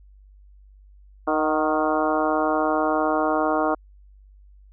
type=harmonic tone with a mistuned harmonic; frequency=155.56 Hz; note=D#3; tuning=in tune; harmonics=2 / 3 / 4 / 5 / 6 / 7 / 8 / 9; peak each=-25 / -28 / -25 / -26 / -31 / -28 / -30 / -32 dBFS; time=1.27-3.75 s; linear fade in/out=10 ms; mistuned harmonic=5; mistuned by=-39 cents; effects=added 49 Hz sine -47 dBFS peak until 4.72 s